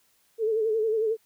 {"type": "tone with vibrato", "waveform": "sine", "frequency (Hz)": 440, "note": "A4", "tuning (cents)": 0, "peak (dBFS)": -22, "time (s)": [0.38, 1.17], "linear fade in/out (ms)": 50, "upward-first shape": "sine", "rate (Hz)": 11, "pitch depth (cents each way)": 62, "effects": ["white hiss -66 dBFS RMS until 1.25 s"]}